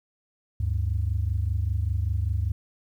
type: tone pair together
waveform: sine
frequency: 74.1 / 99.2 Hz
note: D2 / G2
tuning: +16 / +21 cents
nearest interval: perfect fourth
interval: 505 cents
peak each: -25 dBFS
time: 0.6-2.52 s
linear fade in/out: 5 ms
effects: tanh soft clip ceiling -16 dBFS + 10-bit